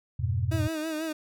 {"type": "chord", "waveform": "sine", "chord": "F diminished", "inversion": "none", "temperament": "equal", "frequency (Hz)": [87.31, 103.83, 123.47], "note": ["F2", "Ab2", "Cb3"], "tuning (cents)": [0, 0, 0], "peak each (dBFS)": -29, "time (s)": [0.19, 0.68], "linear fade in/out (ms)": 10}
{"type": "tone with vibrato", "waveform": "30% pulse", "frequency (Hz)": 314.9, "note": "D#4", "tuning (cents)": 21, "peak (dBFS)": -27, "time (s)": [0.51, 1.13], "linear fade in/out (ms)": 10, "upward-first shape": "sine", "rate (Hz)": 6.1, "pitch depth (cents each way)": 58}
{"effects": []}